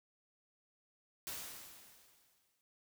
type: noise with exponential decay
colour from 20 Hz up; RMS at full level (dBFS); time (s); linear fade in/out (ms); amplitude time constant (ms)
white; -42; 1.27-2.61; 0; 290
effects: none